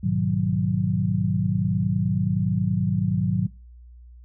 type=chord; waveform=sine; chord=G# minor seventh; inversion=none; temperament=equal; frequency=103.83 / 123.47 / 155.56 / 185 Hz; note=G#2 / B2 / D#3 / F#3; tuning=0 / 0 / 0 / 0 cents; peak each=-26 / -28 / -26 / -23 dBFS; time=0.03-3.47 s; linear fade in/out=10 ms; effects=noise-tail reverb RT60 0.3 s tail -22 dB re dry + added 60 Hz sine -43 dBFS peak until 4.24 s